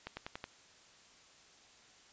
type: accelerating click train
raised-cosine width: 0.3 ms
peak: -25 dBFS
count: 5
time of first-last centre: 0.07-0.441 s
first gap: 100 ms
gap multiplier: 0.95
effects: white hiss -61 dBFS RMS until 2.12 s + resampled to 16000 Hz